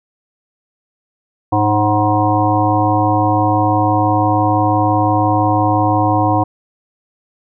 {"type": "harmonic tone with a mistuned harmonic", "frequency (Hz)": 105.9, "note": "G#2", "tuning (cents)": 34, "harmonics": [1, 3, 5, 7, 9, 10], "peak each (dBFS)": [-17, -17, -22, -16, -18, -22], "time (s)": [1.52, 6.44], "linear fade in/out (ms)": 10, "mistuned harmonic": 3, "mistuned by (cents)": -47, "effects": []}